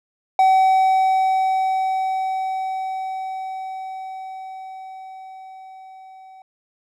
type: tone with level ramp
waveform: triangle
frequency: 760 Hz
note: F#5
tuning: 46 cents sharp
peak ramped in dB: -9 to -39 dBFS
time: 0.39-6.42 s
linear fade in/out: 2 ms
effects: none